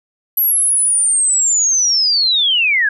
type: linear sweep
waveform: sine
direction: down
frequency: 11840 to 1596 Hz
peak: -11 dBFS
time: 0.37-2.89 s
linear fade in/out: 5 ms
effects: none